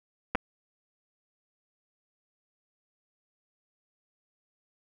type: clicks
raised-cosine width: 0.5 ms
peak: -12 dBFS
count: 2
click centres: 0.35 / 0.354 s
effects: 9-bit